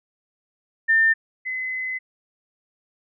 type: tone pair in turn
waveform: sine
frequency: 1800 / 2033 Hz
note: A6 / B6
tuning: +39 / +50 cents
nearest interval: major second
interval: 211 cents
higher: second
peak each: -14 / -25 dBFS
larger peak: first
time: 0.88-1.14 / 1.45-1.99 s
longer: second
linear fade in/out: 20 ms
effects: none